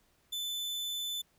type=tone; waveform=40% pulse; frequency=3512 Hz; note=A7; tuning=4 cents flat; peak=-33 dBFS; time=0.32-1.22 s; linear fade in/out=10 ms; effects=pink hiss -70 dBFS RMS until 1.38 s